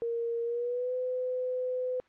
sine tone with pitch glide, 466.2 to 505.5 Hz, A#4 to B4, 0 to +40 cents, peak -29 dBFS, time 0.02-2 s, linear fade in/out 0 ms, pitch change +140 cents, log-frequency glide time 0.43-0.94 s, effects white hiss -63 dBFS RMS until 2.08 s + low-pass 2000 Hz 12 dB/octave

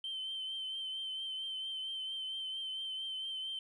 sine tone with vibrato, 3100 Hz, G7, 20 cents flat, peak -36 dBFS, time 0.04-3.59 s, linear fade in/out 2 ms, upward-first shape triangle, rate 4.4 Hz, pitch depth 34 cents each way, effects tanh soft clip ceiling -34 dBFS + 13-bit

